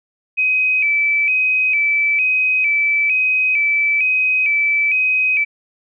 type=tone with vibrato; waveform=sine; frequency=2415 Hz; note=D7; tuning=48 cents sharp; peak=-13 dBFS; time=0.37-5.45 s; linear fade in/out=20 ms; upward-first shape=square; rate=1.1 Hz; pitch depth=74 cents each way; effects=none